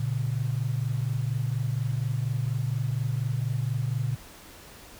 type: tone pair together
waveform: sine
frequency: 116.6 / 140.8 Hz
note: A#2 / C#3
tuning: +1 / +27 cents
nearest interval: minor third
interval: 326 cents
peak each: -27 / -29 dBFS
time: 0-4.16 s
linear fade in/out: 5 ms
effects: added 50 Hz sine -57 dBFS peak until 4.99 s + pink hiss -48 dBFS RMS until 4.99 s